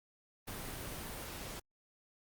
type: noise with level steps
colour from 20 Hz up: pink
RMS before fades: -43 / -45 dBFS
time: 0.47-1.6 s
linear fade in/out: 10 ms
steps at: 1.24 s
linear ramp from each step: 10 ms
effects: Opus 32 kbps